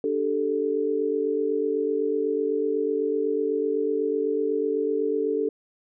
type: chord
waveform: sine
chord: D suspended fourth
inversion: none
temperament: equal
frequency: 293.7 / 392 / 440 Hz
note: D4 / G4 / A4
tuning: 0 / 0 / 0 cents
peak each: -29 / -28 / -24 dBFS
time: 0.04-5.49 s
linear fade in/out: 2 ms
effects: none